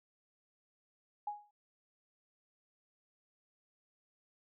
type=tone with exponential decay; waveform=sine; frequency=830 Hz; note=G#5; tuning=1 cent flat; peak=-33 dBFS; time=1.27-1.51 s; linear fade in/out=5 ms; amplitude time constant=51 ms; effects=none